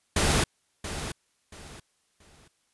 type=noise with echo; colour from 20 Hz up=pink; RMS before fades=-23 dBFS; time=0.16-0.44 s; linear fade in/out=5 ms; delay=680 ms; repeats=3; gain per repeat=-11 dB; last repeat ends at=2.48 s; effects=white hiss -71 dBFS RMS until 2.73 s + resampled to 24000 Hz